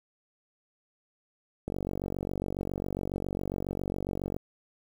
click train, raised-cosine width 2 ms, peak -19 dBFS, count 128, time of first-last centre 1.68-4.365 s, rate 47.3 Hz, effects 8-bit

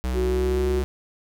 square tone with pitch glide, 63.3 to 68.24 Hz, B1 to C#2, +43 to -27 cents, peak -24 dBFS, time 0.04-0.84 s, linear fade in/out 0 ms, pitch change +130 cents, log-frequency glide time 0.15-0.65 s
sine tone, 370 Hz, F#4, in tune, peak -22 dBFS, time 0.13-0.84 s, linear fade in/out 50 ms
effects none

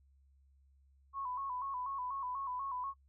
sine tone with vibrato, 1046.5 Hz, C6, in tune, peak -37 dBFS, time 1.13-2.94 s, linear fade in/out 50 ms, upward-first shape square, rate 4.1 Hz, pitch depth 82 cents each way, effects noise-tail reverb RT60 0.1 s tail -24 dB re dry + added 68 Hz sine -64 dBFS peak until 3.08 s

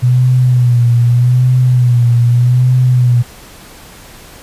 sine tone with vibrato, 123 Hz, B2, 7 cents flat, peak -6 dBFS, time 0.02-3.23 s, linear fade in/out 20 ms, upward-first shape sine, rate 0.82 Hz, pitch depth 57 cents each way, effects pink hiss -36 dBFS RMS until 4.42 s + resampled to 32000 Hz

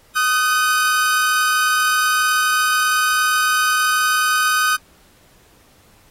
40% pulse tone pair together, 1245 / 1517.1 Hz, D#6 / F#6, +1 / +43 cents, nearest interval minor third, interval 342 cents, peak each -17 dBFS, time 0.15-4.77 s, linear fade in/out 20 ms, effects pink hiss -53 dBFS RMS until 6.1 s + AAC 48 kbps

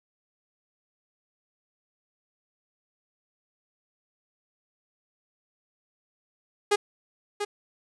sawtooth tone with echo, 411.6 Hz, G#4, 16 cents flat, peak -15 dBFS, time 6.71-6.76 s, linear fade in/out 10 ms, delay 690 ms, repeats 1, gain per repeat -8 dB, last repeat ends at 7.45 s, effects resampled to 24000 Hz + 9-bit

